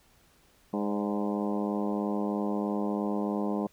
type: harmonic tone with a mistuned harmonic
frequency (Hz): 103.1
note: G#2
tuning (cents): -12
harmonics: 2 / 3 / 4 / 5 / 6 / 7 / 8 / 9 / 10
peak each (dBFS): -30 / -34 / -36 / -38 / -40 / -41 / -42 / -43 / -44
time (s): 0.73-3.67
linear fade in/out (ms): 5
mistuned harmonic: 6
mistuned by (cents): -42
effects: pink hiss -63 dBFS RMS until 3.72 s